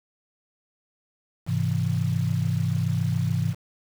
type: chord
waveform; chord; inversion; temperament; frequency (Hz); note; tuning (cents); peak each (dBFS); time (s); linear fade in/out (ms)
sine; Ab augmented; none; equal; 103.83 / 130.81 / 164.81; Ab2 / C3 / E3; 0 / 0 / 0; -26; 1.46-3.55; 50
effects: 7-bit